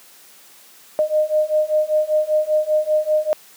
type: beating tone pair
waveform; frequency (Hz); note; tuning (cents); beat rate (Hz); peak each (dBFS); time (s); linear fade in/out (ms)
sine; 611 / 616.1; D#5 / D#5; -32 / -17; 5.1; -19 / -18; 0.99-3.33; 0
effects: white hiss -47 dBFS RMS until 3.56 s + high-pass 200 Hz 12 dB/octave